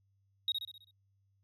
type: tone with echo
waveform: triangle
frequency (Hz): 3778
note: A#7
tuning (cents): +22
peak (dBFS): -25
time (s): 0.48-0.52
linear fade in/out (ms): 2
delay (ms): 65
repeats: 6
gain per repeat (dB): -6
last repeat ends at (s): 0.91
effects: tanh soft clip ceiling -26 dBFS + added 98 Hz sine -70 dBFS peak until 1.43 s